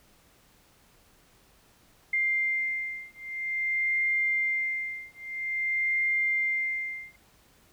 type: beating tone pair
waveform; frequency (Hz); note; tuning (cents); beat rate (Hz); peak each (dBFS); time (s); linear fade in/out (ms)
sine; 2100 / 2100.5; C7 / C7; +6 / +6; 0.5; -29; 2.13-7.16; 5
effects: pink hiss -61 dBFS RMS until 7.72 s